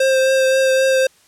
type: tone with vibrato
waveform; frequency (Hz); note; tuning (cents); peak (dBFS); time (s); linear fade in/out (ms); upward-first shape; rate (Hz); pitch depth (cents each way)
square; 528; C5; +16; -13; 0-1.07; 5; triangle; 3.8; 16
effects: white hiss -53 dBFS RMS until 1.27 s + low-pass 10000 Hz 12 dB/octave